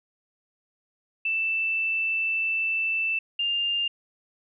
sine tone pair in turn, 2654 / 2803 Hz, E7 / F7, +11 / +6 cents, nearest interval minor second, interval 95 cents, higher second, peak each -23 dBFS, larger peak neither, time 1.25-3.19 / 3.39-3.88 s, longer first, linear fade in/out 5 ms, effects none

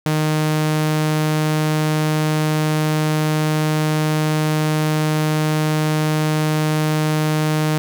sawtooth tone, 154.3 Hz, D#3, 14 cents flat, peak -12 dBFS, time 0.06-7.78 s, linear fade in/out 0 ms, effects none

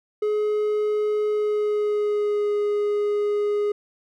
triangle tone with pitch glide, 422.3 to 414.1 Hz, G#4 to G#4, +29 to -5 cents, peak -18 dBFS, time 0.22-3.72 s, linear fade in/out 5 ms, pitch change -34 cents, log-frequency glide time 1.3-2.52 s, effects none

